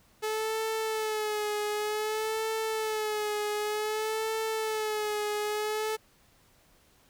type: tone with vibrato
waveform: sawtooth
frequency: 430.4 Hz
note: A4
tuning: 38 cents flat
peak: -25 dBFS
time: 0.22-5.97 s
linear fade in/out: 20 ms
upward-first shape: sine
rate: 0.54 Hz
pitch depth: 48 cents each way
effects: pink hiss -63 dBFS RMS until 7.09 s